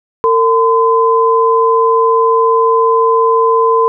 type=tone pair together; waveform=sine; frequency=454.3 / 1019.9 Hz; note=A#4 / C6; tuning=-45 / -45 cents; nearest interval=octave + major second; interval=1400 cents; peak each=-10 dBFS; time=0.24-3.88 s; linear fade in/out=0 ms; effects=none